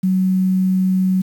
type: tone with quantisation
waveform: sine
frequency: 187.3 Hz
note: F#3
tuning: 21 cents sharp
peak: -13 dBFS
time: 0.03-1.22 s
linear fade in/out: 10 ms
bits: 7
effects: none